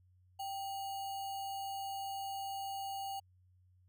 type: tone with sample-and-hold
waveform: sine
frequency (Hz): 784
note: G5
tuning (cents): 0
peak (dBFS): -38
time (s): 0.39-3.2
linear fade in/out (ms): 10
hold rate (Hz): 3675
effects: added 91 Hz sine -64 dBFS peak until 3.88 s